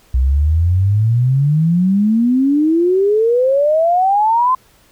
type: exponential sweep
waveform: sine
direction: up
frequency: 61.74 to 1046.5 Hz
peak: -10 dBFS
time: 0.14-4.55 s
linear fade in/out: 5 ms
effects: pink hiss -51 dBFS RMS until 4.91 s